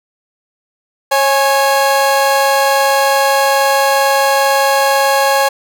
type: tone pair together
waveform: 30% pulse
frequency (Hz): 546.3 / 830.6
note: C#5 / G#5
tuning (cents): -25 / 0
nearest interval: perfect fifth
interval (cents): 725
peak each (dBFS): -10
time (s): 1.11-5.49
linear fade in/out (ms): 10
effects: none